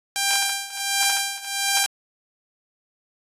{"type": "tone with tremolo", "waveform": "5% pulse", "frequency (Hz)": 793, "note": "G5", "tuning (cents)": 20, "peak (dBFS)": -6, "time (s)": [0.16, 1.86], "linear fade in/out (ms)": 0, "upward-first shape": "triangle", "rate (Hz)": 1.4, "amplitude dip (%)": 90, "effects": ["AAC 48 kbps"]}